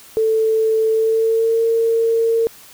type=tone with pitch glide; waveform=sine; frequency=442 to 456 Hz; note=A4 to A#4; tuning=+8 to -38 cents; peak=-13 dBFS; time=0.17-2.47 s; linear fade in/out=0 ms; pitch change=+54 cents; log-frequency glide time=0.9-1.63 s; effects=white hiss -43 dBFS RMS until 2.73 s